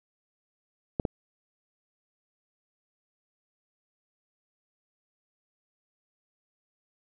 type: clicks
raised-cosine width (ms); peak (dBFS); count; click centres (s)
2; -13; 2; 0.998 / 1.052
effects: none